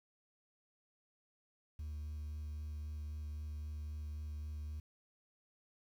sine tone with vibrato, 75.7 Hz, D#2, 47 cents flat, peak -38 dBFS, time 1.79-4.8 s, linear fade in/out 5 ms, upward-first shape sine, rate 3.8 Hz, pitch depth 13 cents each way, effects tanh soft clip ceiling -40 dBFS + 11-bit

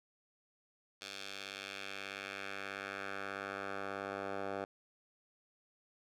10% pulse tone with band-pass filter sweep, 98.4 Hz, G2, 7 cents sharp, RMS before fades -43 dBFS, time 1.01-4.65 s, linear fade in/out 10 ms, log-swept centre 4000 to 810 Hz, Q 1.3, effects none

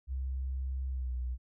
sine tone with pitch glide, 65.6 to 62.06 Hz, C2 to B1, +5 to +9 cents, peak -32 dBFS, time 0.07-1.38 s, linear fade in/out 50 ms, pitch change -96 cents, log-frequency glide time 0.89-1.13 s, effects none

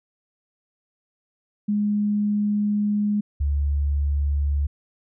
sine tone pair in turn, 207.5 / 71.65 Hz, G#3 / D2, -1 / -42 cents, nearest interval octave + tritone, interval 1841 cents, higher first, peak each -19 dBFS, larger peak neither, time 1.68-3.21 / 3.4-4.67 s, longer first, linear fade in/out 10 ms, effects none

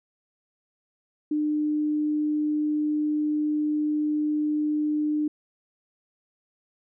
sine tone, 301.2 Hz, D4, 44 cents sharp, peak -22 dBFS, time 1.31-5.28 s, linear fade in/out 5 ms, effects none

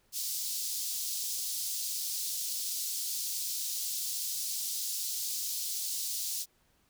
pink high-pass noise, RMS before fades -35 dBFS, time 0.12-6.46 s, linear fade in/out 50 ms, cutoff 4400 Hz, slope 24 dB/octave, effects pink hiss -70 dBFS RMS until 6.89 s

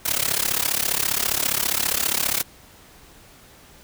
white noise with amplitude modulation, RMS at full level -19 dBFS, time 0.05-2.43 s, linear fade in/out 10 ms, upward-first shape sine, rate 34.9 Hz, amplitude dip 90%, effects pink hiss -49 dBFS RMS until 3.83 s

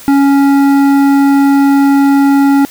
triangle tone with hard clipping, 278.3 Hz, C#4, 7 cents sharp, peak -7 dBFS, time 0.08-2.65 s, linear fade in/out 0 ms, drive 15 dB, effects white hiss -33 dBFS RMS until 2.7 s

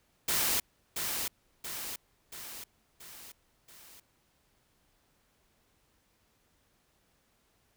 white noise with echo, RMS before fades -29 dBFS, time 0.28-0.6 s, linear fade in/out 5 ms, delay 680 ms, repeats 5, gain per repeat -5 dB, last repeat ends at 4 s, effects pink hiss -71 dBFS RMS until 7.76 s

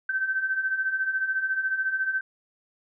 sine beating tone pair, 1534 / 1548 Hz, G6 / G6, -38 / -22 cents, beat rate 14 Hz, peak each -31 / -25 dBFS, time 0.09-2.21 s, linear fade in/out 5 ms, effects none

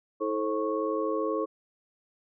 sine tone cluster, 322 / 434.6 / 533 / 1102 Hz, E4 / A4 / C5 / C#6, -41 / -21 / +32 / -11 cents, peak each -32 / -30 / -32 / -34 dBFS, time 0.2-1.46 s, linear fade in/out 20 ms, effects none

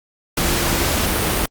sine tone in noise, 342.3 Hz, F4, 35 cents flat, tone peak -27 dBFS, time 0.41-0.84 s, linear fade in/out 5 ms, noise pink, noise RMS -19 dBFS, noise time 0.37-1.46 s, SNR -11 dB, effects Opus 48 kbps

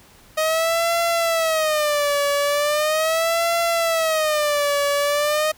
sawtooth tone with vibrato, 622.3 Hz, D#5, in tune, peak -14 dBFS, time 0.37-5.52 s, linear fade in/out 10 ms, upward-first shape sine, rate 0.39 Hz, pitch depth 150 cents each way, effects pink hiss -50 dBFS RMS until 5.57 s

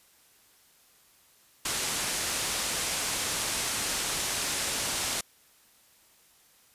white low-pass noise, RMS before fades -31 dBFS, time 1.65-5.21 s, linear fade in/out 5 ms, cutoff 10000 Hz, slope 24 dB/octave, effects white hiss -61 dBFS RMS until 6.74 s + resampled to 32000 Hz

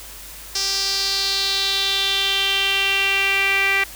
sawtooth tone with band-pass filter sweep, 392 Hz, G4, in tune, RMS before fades -20 dBFS, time 0.55-3.84 s, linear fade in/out 5 ms, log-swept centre 5300 to 2200 Hz, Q 4.5, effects added 50 Hz sine -43 dBFS peak until 3.95 s + white hiss -38 dBFS RMS until 3.95 s

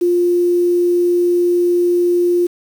sine tone with quantisation, 351.3 Hz, F4, 10 cents sharp, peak -11 dBFS, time 0.01-2.47 s, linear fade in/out 10 ms, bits 6, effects none

